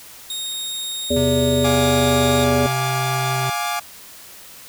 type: tone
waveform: sawtooth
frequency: 3720 Hz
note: A#7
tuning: 4 cents flat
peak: -22 dBFS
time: 0.3-2.44 s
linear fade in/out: 2 ms
type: harmonic tone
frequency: 82.41 Hz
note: E2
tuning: in tune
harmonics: 1 / 3 / 5 / 7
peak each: -26 / -20 / -22 / -20 dBFS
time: 1.1-2.67 s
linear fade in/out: 10 ms
type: tone with pitch glide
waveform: square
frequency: 130.81 to 129.83 Hz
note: C3 to C3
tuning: 0 to -13 cents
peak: -23 dBFS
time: 1.16-3.5 s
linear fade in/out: 5 ms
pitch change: -13 cents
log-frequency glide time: 1.78-2.24 s
type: chord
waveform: sawtooth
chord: D diminished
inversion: first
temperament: equal with one note detuned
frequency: 705.8 / 830.6 / 1174.7 Hz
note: F5 / Ab5 / D6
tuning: +18 / 0 / 0 cents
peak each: -22 dBFS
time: 1.64-3.8 s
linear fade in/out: 10 ms
effects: white hiss -41 dBFS RMS until 4.68 s